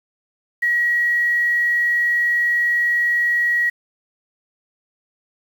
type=tone; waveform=sine; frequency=1910 Hz; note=A#6; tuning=42 cents sharp; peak=-15 dBFS; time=0.62-3.7 s; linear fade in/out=10 ms; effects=7-bit